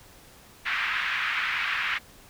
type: band-pass noise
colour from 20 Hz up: white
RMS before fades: -28 dBFS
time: 0.65-1.99 s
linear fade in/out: 20 ms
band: 1300 to 2500 Hz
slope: 24 dB/octave
effects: pink hiss -52 dBFS RMS until 2.29 s